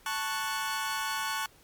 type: chord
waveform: sawtooth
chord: F# minor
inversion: first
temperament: equal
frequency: 880 / 1108.7 / 1480 Hz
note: A5 / C#6 / F#6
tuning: 0 / 0 / 0 cents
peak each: -31 dBFS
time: 0.06-1.46 s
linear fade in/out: 2 ms
effects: pink hiss -59 dBFS RMS until 1.63 s + MP3 96 kbps